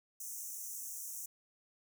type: high-pass noise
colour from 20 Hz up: pink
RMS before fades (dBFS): -44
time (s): 0.2-1.26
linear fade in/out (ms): 5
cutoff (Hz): 5800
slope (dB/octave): 96
effects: none